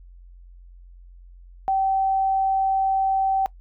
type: tone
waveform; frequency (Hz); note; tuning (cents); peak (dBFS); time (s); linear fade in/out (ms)
sine; 772; G5; -27; -18; 1.68-3.46; 0
effects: noise-tail reverb RT60 0.1 s tail -21 dB re dry + added 44 Hz sine -43 dBFS peak until 3.6 s